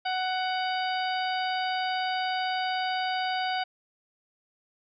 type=harmonic tone with a mistuned harmonic; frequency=744 Hz; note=F#5; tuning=9 cents sharp; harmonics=1 / 2 / 3 / 4 / 5 / 6; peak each=-28 / -34 / -38 / -37 / -40 / -40 dBFS; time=0.05-3.64 s; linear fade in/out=10 ms; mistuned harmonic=6; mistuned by=+100 cents; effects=none